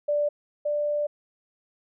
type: tone pair in turn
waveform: sine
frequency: 587.3 / 590 Hz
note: D5 / D5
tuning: 0 / +8 cents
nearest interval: unison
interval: 8 cents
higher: second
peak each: -21 / -23 dBFS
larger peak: first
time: 0.08-0.29 / 0.65-1.07 s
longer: second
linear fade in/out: 10 ms
effects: none